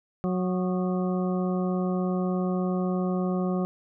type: harmonic tone with a mistuned harmonic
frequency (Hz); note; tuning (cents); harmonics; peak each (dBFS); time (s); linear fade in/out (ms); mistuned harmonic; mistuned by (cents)
183.3; F#3; -16; 1 / 2 / 3 / 4 / 6 / 7; -25 / -31 / -35 / -37 / -41 / -42; 0.24-3.65; 0; 7; -76
effects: none